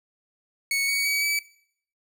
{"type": "tone with pitch steps", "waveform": "sawtooth", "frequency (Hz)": [2217, 2243, 2269, 2295], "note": ["C#7", "C#7", "C#7", "D7"], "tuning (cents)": [0, 20, 40, -40], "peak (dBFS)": -19, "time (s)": [0.71, 1.39], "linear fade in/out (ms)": 2, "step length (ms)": 170, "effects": ["noise-tail reverb RT60 0.6 s tail -18 dB re dry"]}